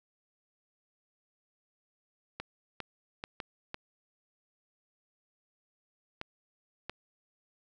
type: clicks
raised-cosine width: 0.3 ms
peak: -21 dBFS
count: 7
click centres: 2.4 / 2.803 / 3.239 / 3.402 / 3.744 / 6.214 / 6.896 s
effects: none